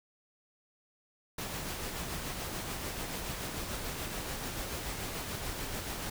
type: noise with tremolo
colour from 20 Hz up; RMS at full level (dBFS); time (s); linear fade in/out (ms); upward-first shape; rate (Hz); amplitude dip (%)
pink; -37; 1.38-6.1; 5; sine; 6.9; 30
effects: none